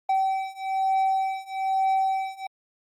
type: beating tone pair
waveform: triangle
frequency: 768 / 769.1 Hz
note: G5 / G5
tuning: -36 / -33 cents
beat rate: 1.1 Hz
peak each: -24 / -23 dBFS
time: 0.09-2.47 s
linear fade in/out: 5 ms
effects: Opus 48 kbps